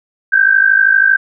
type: tone pair together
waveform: sine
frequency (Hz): 1546.3 / 1599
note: G6 / G6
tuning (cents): -24 / +34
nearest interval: minor second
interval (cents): 58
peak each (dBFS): -10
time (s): 0.32-1.17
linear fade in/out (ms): 10
effects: none